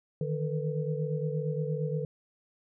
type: tone cluster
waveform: sine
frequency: 151.4 / 160 / 445.7 / 491.2 Hz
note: D#3 / D#3 / A4 / B4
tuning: -47 / +49 / +22 / -9 cents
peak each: -31 / -37 / -36 / -36 dBFS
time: 0.21-2.05 s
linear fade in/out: 2 ms
effects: none